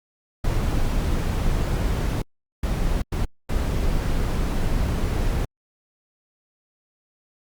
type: noise bursts at uneven times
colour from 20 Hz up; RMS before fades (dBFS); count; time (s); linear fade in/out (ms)
brown; -22; 4; 0.44-2.22 / 2.63-3.02 / 3.12-3.25 / 3.49-5.45; 5
effects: Opus 48 kbps